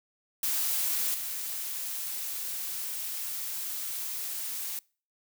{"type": "noise with level steps", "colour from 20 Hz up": "blue", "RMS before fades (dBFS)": [-29, -35], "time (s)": [0.43, 4.79], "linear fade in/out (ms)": 2, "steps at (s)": 1.14, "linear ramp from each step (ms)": 5, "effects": ["noise-tail reverb RT60 0.4 s tail -25 dB re dry"]}